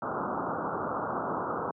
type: low-pass noise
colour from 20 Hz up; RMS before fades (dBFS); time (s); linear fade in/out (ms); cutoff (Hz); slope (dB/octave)
white; -32; 0.02-1.71; 2; 1400; 96
effects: high-pass 150 Hz 12 dB/octave

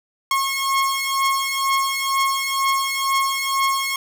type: beating tone pair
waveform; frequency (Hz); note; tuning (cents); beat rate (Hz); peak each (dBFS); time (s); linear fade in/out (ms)
sawtooth; 1085 / 1087.1; C#6 / C#6; -37 / -34; 2.1; -19 / -17; 0.31-3.96; 2
effects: none

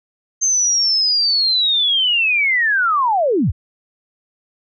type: linear sweep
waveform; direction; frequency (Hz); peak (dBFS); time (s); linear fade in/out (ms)
sine; down; 6340 to 48.74; -13; 0.41-3.52; 20
effects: none

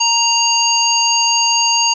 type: harmonic tone with a mistuned harmonic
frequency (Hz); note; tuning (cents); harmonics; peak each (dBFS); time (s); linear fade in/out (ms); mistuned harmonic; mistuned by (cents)
932.3; A#5; 0; 1 / 3 / 5 / 7; -17 / -17 / -17 / -17; 0-1.94; 10; 5; +19
effects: none

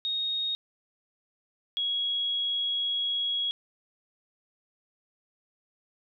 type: tone pair in turn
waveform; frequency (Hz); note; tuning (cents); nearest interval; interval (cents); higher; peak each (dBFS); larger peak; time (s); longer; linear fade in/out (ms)
sine; 3730 / 3321; A#7 / G#7; 0 / -1; major second; 201; first; -27 / -26; second; 0.05-0.55 / 1.77-3.51; second; 0
effects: none

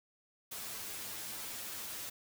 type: noise with comb filter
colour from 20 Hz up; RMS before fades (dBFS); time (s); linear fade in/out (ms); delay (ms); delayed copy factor
white; -43; 0.51-2.1; 10; 9.1; +0.95
effects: none

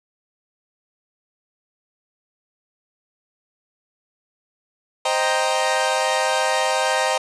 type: chord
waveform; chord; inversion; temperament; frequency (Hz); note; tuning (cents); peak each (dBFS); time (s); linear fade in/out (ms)
sawtooth; C minor seventh; none; equal; 523.3 / 622.3 / 784 / 932.3; C5 / Eb5 / G5 / Bb5; 0 / 0 / 0 / 0; -20; 5.05-7.18; 5
effects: resampled to 22050 Hz + 8-bit

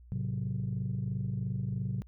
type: chord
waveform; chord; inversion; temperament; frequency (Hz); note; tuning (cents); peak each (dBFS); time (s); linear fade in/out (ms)
sine; F# diminished; first; equal with one note detuned; 107.8 / 130.81 / 185; A2 / C3 / F#3; -35 / 0 / 0; -34 / -33 / -36; 0.12-2.02; 0
effects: tanh soft clip ceiling -25 dBFS + added 60 Hz sine -51 dBFS peak until 2.07 s

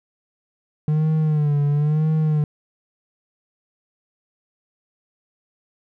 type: tone with vibrato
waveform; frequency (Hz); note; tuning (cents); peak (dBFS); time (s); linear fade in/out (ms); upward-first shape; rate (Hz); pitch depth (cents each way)
triangle; 150.6; D3; +44; -14; 0.88-2.44; 2; sine; 1; 75
effects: none

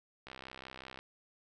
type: click train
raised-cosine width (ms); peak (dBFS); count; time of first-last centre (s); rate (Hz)
0.3; -30; 48; 0.27-0.99; 65.3
effects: none

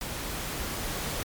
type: noise with level ramp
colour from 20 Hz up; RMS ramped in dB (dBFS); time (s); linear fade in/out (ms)
pink; -35 to -32; 0.01-1.23; 2
effects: MP3 96 kbps

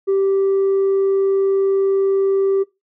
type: tone with tanh clipping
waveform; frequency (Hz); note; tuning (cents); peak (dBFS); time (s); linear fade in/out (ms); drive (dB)
triangle; 390; G4; -9; -14; 0.07-2.64; 20; 6
effects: noise-tail reverb RT60 0.2 s tail -20 dB re dry

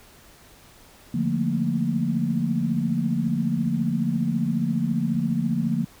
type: chord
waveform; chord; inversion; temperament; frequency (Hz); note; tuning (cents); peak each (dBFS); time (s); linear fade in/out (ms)
sine; Bb major seventh; first; just; 145.68 / 174.81 / 218.5 / 233.1; D3 / F3 / A3 / Bb3; -14 / +2 / -12 / 0; -28 / -26 / -28 / -25; 1.14-5.85; 5
effects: pink hiss -51 dBFS RMS until 6 s

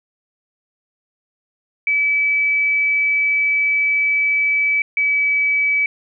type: tone pair in turn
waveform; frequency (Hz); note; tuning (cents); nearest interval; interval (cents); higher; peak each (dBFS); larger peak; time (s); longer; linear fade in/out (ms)
sine; 2297 / 2289; D7 / D7; -39 / -45; unison; 6; first; -14; neither; 1.87-4.82 / 4.97-5.86; first; 2
effects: none

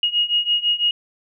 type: beating tone pair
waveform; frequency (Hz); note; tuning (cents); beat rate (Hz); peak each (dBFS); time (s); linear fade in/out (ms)
sine; 2873 / 2879; F7 / F#7; +48 / -48; 6; -21 / -19; 0.03-0.91; 2
effects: none

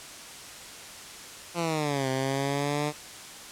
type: exponential two-way sweep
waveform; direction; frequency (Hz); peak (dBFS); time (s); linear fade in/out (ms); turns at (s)
10% pulse; down then up; 174.61 to 130.81 to 150.3; -18; 1.54-2.93; 50; 2.09
effects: white hiss -43 dBFS RMS until 3.51 s + low-pass 9000 Hz 12 dB/octave

